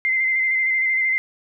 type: tone with vibrato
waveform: sine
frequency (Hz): 2076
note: C7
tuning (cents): -14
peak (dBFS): -17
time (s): 0.05-1.18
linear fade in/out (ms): 0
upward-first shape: square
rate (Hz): 13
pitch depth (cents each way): 21
effects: none